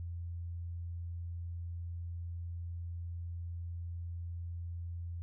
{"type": "tone", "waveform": "sine", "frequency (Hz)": 85.6, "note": "F2", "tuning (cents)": -34, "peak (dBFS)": -38, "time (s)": [0, 5.22], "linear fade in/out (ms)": 0, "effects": []}